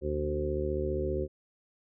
harmonic tone with a mistuned harmonic, 75 Hz, D2, 37 cents sharp, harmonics 1 / 2 / 3 / 4 / 5 / 6 / 7, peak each -34 / -40 / -41 / -41 / -32 / -41 / -36 dBFS, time 0.01-1.28 s, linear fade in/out 50 ms, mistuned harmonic 2, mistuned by -17 cents, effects none

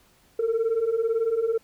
sine beating tone pair, 440.2 / 458.2 Hz, A4 / A#4, +1 / -30 cents, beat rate 18 Hz, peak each -25 / -21 dBFS, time 0.39-1.58 s, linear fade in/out 5 ms, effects tanh soft clip ceiling -18 dBFS + pink hiss -60 dBFS RMS until 1.63 s

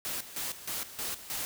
white noise with tremolo, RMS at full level -35 dBFS, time 0.05-1.45 s, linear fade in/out 0 ms, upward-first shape square, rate 3.2 Hz, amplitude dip 75%, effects none

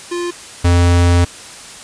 square tone pair in turn, 349.2 / 87.3 Hz, F4 / F2, 0 / 0 cents, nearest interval 2 octaves, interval 2400 cents, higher first, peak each -19 / -9 dBFS, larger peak second, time 0.11-0.31 / 0.64-1.25 s, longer second, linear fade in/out 10 ms, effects white hiss -34 dBFS RMS until 1.83 s + resampled to 22050 Hz

